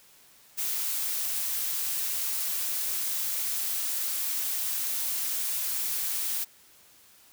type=noise; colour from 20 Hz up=blue; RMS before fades=-30 dBFS; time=0.57-6.45 s; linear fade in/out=20 ms; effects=white hiss -57 dBFS RMS until 7.32 s